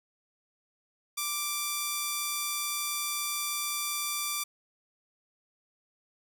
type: tone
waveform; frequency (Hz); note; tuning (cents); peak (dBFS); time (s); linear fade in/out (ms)
5% pulse; 1174.7; D6; 0; -18; 1.17-4.44; 10
effects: none